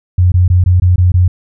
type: tone bursts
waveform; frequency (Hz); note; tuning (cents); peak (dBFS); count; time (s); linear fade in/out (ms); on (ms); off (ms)
sine; 90.3; F#2; -42; -5; 7; 0.18-1.28; 5; 140; 20
effects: none